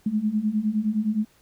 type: beating tone pair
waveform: sine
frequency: 207.7 / 217.4 Hz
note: G#3 / A3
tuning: 0 / -21 cents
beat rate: 9.7 Hz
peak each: -26 / -23 dBFS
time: 0.06-1.25 s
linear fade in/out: 5 ms
effects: pink hiss -60 dBFS RMS until 1.41 s